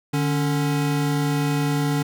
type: tone pair together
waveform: square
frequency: 148.32 / 280 Hz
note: D3 / C#4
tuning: +17 / +18 cents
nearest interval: major seventh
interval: 1101 cents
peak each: -22 / -25 dBFS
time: 0.13-2.03 s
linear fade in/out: 10 ms
effects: none